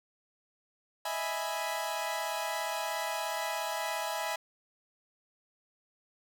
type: chord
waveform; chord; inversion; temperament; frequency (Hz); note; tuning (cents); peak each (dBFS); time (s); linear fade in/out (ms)
sawtooth; E major seventh; third; equal; 622.3 / 659.3 / 830.6 / 987.8; D#5 / E5 / G#5 / B5; 0 / 0 / 0 / 0; -37 / -34 / -33 / -34; 1.05-4.36; 5
effects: none